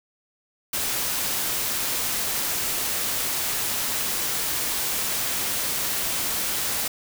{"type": "noise", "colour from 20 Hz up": "white", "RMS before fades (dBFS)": -26, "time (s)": [0.73, 6.88], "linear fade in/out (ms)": 5, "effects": []}